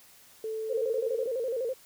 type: tone with pitch glide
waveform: sine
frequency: 440 to 442.5 Hz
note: A4 to A4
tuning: 0 to +10 cents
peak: -31 dBFS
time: 0.44-1.26 s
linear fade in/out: 2 ms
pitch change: +10 cents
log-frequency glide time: 0.72-0.82 s
type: tone with vibrato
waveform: sine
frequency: 490.8 Hz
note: B4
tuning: 11 cents flat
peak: -28 dBFS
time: 0.69-1.74 s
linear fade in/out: 20 ms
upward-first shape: square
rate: 12 Hz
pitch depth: 110 cents each way
effects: white hiss -56 dBFS RMS until 1.85 s